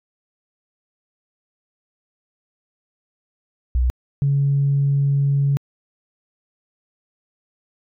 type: tone pair in turn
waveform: sine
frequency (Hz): 62.1 / 140.18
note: B1 / C#3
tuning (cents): +10 / +20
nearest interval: octave + major second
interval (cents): 1410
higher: second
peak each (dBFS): -14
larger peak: neither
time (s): 3.75-3.9 / 4.22-5.57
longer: second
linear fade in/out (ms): 0
effects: tanh soft clip ceiling -10 dBFS

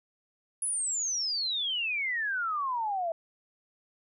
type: exponential sweep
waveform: sine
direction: down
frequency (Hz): 10550 to 646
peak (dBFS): -28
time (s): 0.62-3.12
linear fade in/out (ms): 2
effects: none

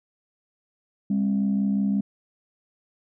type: tone pair together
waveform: sine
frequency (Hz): 201.5 / 267.1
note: G3 / C4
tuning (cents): +48 / +36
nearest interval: perfect fourth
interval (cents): 488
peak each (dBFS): -20 / -27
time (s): 1.1-2.01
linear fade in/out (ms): 5
effects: tanh soft clip ceiling -15 dBFS

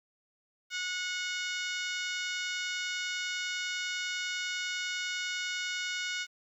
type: harmonic tone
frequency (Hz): 730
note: F#5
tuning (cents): -24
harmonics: 2 / 3 / 4 / 5 / 6 / 7 / 8 / 9 / 10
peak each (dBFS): -37 / -38 / -40 / -41 / -46 / -45 / -46 / -48 / -49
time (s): 0.7-6.27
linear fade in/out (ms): 50
effects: 11-bit

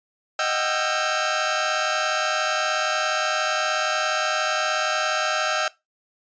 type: tone cluster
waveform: sawtooth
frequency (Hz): 622 / 731 / 768 / 1335 / 1589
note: D#5 / F#5 / G5 / E6 / G6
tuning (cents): -1 / -21 / -36 / +22 / +23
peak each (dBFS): -23 / -28 / -27 / -22 / -24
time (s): 0.39-5.68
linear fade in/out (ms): 2
effects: noise-tail reverb RT60 0.2 s tail -20 dB re dry + resampled to 16000 Hz

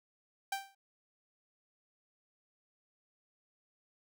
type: tone with exponential decay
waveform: sawtooth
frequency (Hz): 784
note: G5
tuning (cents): 0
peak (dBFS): -27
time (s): 0.52-0.75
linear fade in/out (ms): 5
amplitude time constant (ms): 50
effects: none

